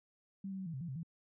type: tone with pitch steps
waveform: sine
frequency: 194.9 / 191.6 / 189.3 / 164.8 / 131.4 / 171.3 / 131.5 / 165.7 Hz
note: G3 / G3 / F#3 / E3 / C3 / F3 / C3 / E3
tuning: -10 / -39 / +40 / 0 / +8 / -33 / +9 / +9 cents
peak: -39 dBFS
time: 0.44-1.032 s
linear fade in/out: 5 ms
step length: 74 ms
effects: none